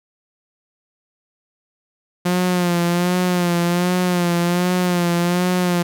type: tone with vibrato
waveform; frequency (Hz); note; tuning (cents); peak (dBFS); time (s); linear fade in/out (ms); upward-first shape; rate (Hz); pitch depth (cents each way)
sawtooth; 176.7; F3; +21; -12; 2.25-5.83; 10; sine; 1.3; 46
effects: none